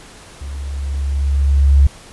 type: tone with level ramp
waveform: sine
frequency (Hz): 69.6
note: C#2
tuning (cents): +8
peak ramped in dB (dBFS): -25 to -5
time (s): 0.41-1.87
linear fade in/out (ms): 5
effects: pink hiss -40 dBFS RMS until 2.12 s + resampled to 24000 Hz